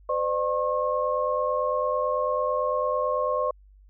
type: tone cluster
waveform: sine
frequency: 510 / 599 / 1081 Hz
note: C5 / D5 / C#6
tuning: -44 / +34 / -44 cents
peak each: -27 dBFS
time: 0.09-3.51 s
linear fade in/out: 5 ms
effects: added 49 Hz sine -50 dBFS peak until 3.89 s